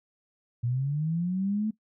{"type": "linear sweep", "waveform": "sine", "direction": "up", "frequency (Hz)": [116.54, 220], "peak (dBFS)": -25, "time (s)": [0.63, 1.71], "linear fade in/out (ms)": 10, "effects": ["noise-tail reverb RT60 0.1 s tail -18 dB re dry"]}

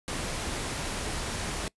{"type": "noise", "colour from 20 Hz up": "pink", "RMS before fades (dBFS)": -33, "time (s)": [0.08, 1.68], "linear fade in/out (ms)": 0, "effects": ["noise-tail reverb RT60 0.1 s tail -23 dB re dry", "resampled to 24000 Hz"]}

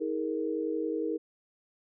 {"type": "chord", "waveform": "sine", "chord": "D# suspended fourth", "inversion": "none", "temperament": "equal with one note detuned", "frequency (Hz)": [318.6, 415.3, 466.2], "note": ["D#4", "G#4", "A#4"], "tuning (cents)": [41, 0, 0], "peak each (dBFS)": [-32, -35, -33], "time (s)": [0, 1.18], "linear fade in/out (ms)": 20, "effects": []}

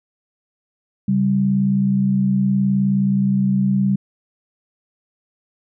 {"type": "tone pair together", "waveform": "sine", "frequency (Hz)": [136.76, 196], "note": ["C#3", "G3"], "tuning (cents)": [-23, 0], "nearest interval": "tritone", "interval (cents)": 623, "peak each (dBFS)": [-21, -15], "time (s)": [1.08, 3.96], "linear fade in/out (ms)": 5, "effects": []}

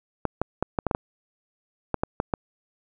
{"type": "clicks", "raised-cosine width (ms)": 1, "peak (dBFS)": -9, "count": 11, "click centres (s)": [0.253, 0.416, 0.626, 0.788, 0.867, 0.912, 0.949, 1.943, 2.035, 2.201, 2.338], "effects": []}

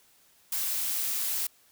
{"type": "noise", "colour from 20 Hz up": "blue", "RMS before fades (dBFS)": -30, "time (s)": [0.52, 1.47], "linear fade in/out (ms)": 5, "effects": ["white hiss -62 dBFS RMS until 1.71 s"]}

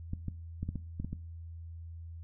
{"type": "clicks", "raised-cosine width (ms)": 5, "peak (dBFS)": -23, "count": 8, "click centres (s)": [0.134, 0.283, 0.63, 0.69, 0.757, 1, 1.046, 1.13], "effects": ["noise-tail reverb RT60 0.4 s tail -19 dB re dry", "added 83 Hz sine -42 dBFS peak until 2.23 s"]}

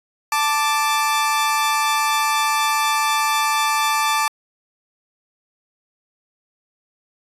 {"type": "tone pair together", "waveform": "sawtooth", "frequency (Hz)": [880, 1174.7], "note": ["A5", "D6"], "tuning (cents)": [0, 0], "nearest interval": "perfect fourth", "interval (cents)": 500, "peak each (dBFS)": -16, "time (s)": [0.32, 4.28], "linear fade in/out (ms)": 2, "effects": ["resampled to 32000 Hz"]}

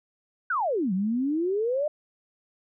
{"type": "exponential two-way sweep", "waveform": "sine", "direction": "down then up", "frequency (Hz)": [1568, 180.2, 618], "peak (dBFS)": -23, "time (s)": [0.5, 1.88], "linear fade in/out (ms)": 5, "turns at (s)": 0.93, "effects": []}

